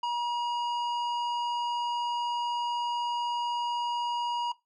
sine tone with tanh clipping, 956 Hz, A#5, 43 cents sharp, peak -29 dBFS, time 0.03-4.52 s, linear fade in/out 5 ms, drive 13 dB, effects noise-tail reverb RT60 0.2 s tail -18 dB re dry + low-pass 6000 Hz 12 dB/octave

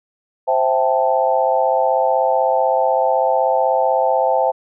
sine chord, A minor seventh, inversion first, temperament equal, 523.3 / 659.3 / 784 / 880 Hz, C5 / E5 / G5 / A5, 0 / 0 / 0 / 0 cents, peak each -18 / -19 / -19 / -20 dBFS, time 0.47-4.52 s, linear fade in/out 20 ms, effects none

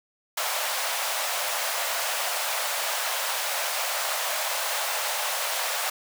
pink high-pass noise, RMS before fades -28 dBFS, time 0.37-5.9 s, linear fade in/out 5 ms, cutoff 560 Hz, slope 48 dB/octave, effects none

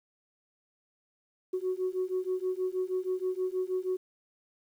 sine beating tone pair, 367.3 / 373.6 Hz, F#4 / F#4, -13 / +17 cents, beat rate 6.3 Hz, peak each -31 dBFS, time 1.53-3.97 s, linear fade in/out 10 ms, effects tanh soft clip ceiling -23 dBFS + 10-bit

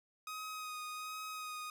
sawtooth tone with vibrato, 1253 Hz, D#6, 12 cents sharp, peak -38 dBFS, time 0.27-1.7 s, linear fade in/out 2 ms, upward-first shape sine, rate 1.3 Hz, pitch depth 19 cents each way, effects none

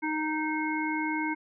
harmonic tone, 309.8 Hz, D#4, 7 cents flat, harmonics 1 / 3 / 5 / 7, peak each -30 / -33 / -37 / -34 dBFS, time 0.02-1.35 s, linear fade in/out 20 ms, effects none

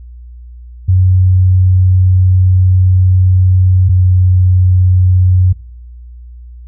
sine tone pair in turn, 92.5 / 91.7 Hz, F#2 / F#2, 0 / -15 cents, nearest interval unison, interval 15 cents, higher first, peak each -5 dBFS, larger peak neither, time 0.88-3.89 / 3.89-5.53 s, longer first, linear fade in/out 10 ms, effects noise-tail reverb RT60 0.6 s tail -23 dB re dry + added 60 Hz sine -29 dBFS peak until 6.67 s

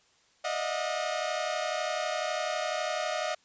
sawtooth tone cluster, 606 / 638 / 720 Hz, D#5 / D#5 / F#5, -46 / +43 / -47 cents, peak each -30 dBFS, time 0.44-3.35 s, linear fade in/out 10 ms, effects white hiss -65 dBFS RMS until 3.44 s + resampled to 16000 Hz

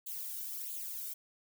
violet noise with flanger, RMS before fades -41 dBFS, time 0.06-1.14 s, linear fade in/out 10 ms, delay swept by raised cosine 0.27 to 1.37 ms, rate 1.5 Hz, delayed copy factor +0.8, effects none

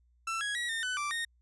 30% pulse tone with pitch steps, 1337 / 1661 / 1917 / 1820 / 1502 / 1172 / 1849 Hz, E6 / G#6 / A#6 / A#6 / F#6 / D6 / A#6, +24 / 0 / +48 / -42 / +26 / -4 / -15 cents, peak -29 dBFS, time 0.27-1.25 s, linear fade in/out 5 ms, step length 140 ms, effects added 60 Hz sine -64 dBFS peak until 1.41 s + resampled to 24000 Hz

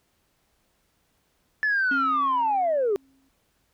sine linear sweep, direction down, 1748 to 378.6 Hz, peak -19 dBFS, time 1.63-2.96 s, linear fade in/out 0 ms
sine tone with exponential decay, 269.4 Hz, C#4, 49 cents flat, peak -24 dBFS, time 1.91-3.29 s, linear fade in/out 5 ms, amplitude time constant 300 ms
effects tanh soft clip ceiling -17 dBFS + pink hiss -69 dBFS RMS until 3.73 s

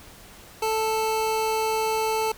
square tone pair together, 440 / 880 Hz, A4 / A5, 0 / 0 cents, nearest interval octave, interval 1200 cents, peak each -26 / -26 dBFS, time 0.62-2.32 s, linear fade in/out 5 ms, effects pink hiss -47 dBFS RMS until 2.37 s

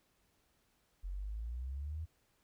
sine exponential sweep, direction up, 44.06 to 82.41 Hz, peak -38 dBFS, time 1.03-2.06 s, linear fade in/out 20 ms, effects pink hiss -75 dBFS RMS until 2.43 s

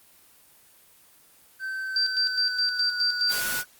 triangle tone with pitch glide, 1545 to 1466.7 Hz, G6 to F#6, -26 to -16 cents, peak -27 dBFS, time 1.59-3.65 s, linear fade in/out 50 ms, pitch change -90 cents, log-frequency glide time 1.84-2.95 s
sine tone with tremolo, 4699 Hz, D8, in tune, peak -21 dBFS, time 1.96-3.4 s, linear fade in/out 2 ms, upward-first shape square, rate 4.8 Hz, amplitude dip 65%
white noise, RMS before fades -30 dBFS, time 3.28-3.64 s, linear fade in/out 50 ms
effects white hiss -56 dBFS RMS until 3.79 s + Opus 24 kbps

